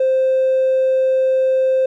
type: tone with hard clipping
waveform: sine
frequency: 523.3 Hz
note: C5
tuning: in tune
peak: -13 dBFS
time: 0-1.86 s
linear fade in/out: 5 ms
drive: 1 dB
effects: none